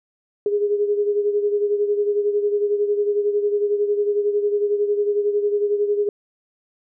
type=beating tone pair; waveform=sine; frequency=410.5 / 421.5 Hz; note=G#4 / G#4; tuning=-20 / +26 cents; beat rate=11 Hz; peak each=-18 / -25 dBFS; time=0.46-6.09 s; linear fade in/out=2 ms; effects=none